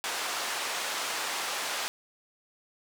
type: band-pass noise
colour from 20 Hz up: pink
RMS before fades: -33 dBFS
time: 0.04-1.88 s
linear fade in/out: 0 ms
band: 740 to 9000 Hz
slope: 12 dB/octave
effects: none